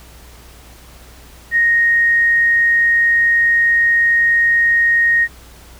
sine tone, 1864.7 Hz, A#6, in tune, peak -10 dBFS, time 1.51-5.28 s, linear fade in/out 50 ms, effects added 60 Hz sine -41 dBFS peak until 5.79 s + pink hiss -43 dBFS RMS until 5.79 s

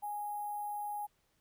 sine tone with sample-and-hold, 828 Hz, G#5, 5 cents flat, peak -36 dBFS, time 0.02-1.07 s, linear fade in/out 20 ms, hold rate 11025 Hz, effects pink hiss -75 dBFS RMS until 1.4 s

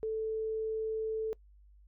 sine tone, 439.9 Hz, A4, in tune, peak -31 dBFS, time 0.03-1.33 s, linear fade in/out 0 ms, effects noise-tail reverb RT60 0.1 s tail -24 dB re dry + added 50 Hz sine -56 dBFS peak until 1.87 s

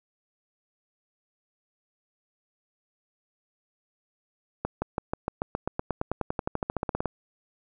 accelerating click train, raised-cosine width 1 ms, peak -13 dBFS, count 25, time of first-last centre 4.65-7.057 s, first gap 170 ms, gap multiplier 0.95, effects none

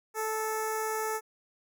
10% pulse tone with notch filter, 437.2 Hz, A4, 11 cents flat, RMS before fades -32 dBFS, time 0.14-1.21 s, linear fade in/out 50 ms, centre 3100 Hz, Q 0.52, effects none

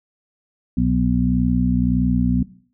harmonic tone with a mistuned harmonic, 61.74 Hz, B1, in tune, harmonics 1 / 2 / 3 / 4, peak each -23 / -24 / -19 / -19 dBFS, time 0.77-2.43 s, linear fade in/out 5 ms, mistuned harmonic 1, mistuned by +75 cents, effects noise-tail reverb RT60 0.5 s tail -19 dB re dry

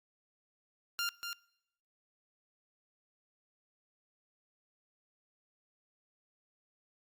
15% pulse tone with echo, 1396.9 Hz, F6, in tune, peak -26 dBFS, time 0.99-1.09 s, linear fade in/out 0 ms, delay 240 ms, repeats 1, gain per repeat -6 dB, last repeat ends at 1.33 s, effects noise-tail reverb RT60 0.8 s tail -23 dB re dry + Opus 48 kbps

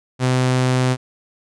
sawtooth tone, 127.8 Hz, C3, 40 cents flat, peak -11 dBFS, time 0.19-0.97 s, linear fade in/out 50 ms, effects resampled to 22050 Hz

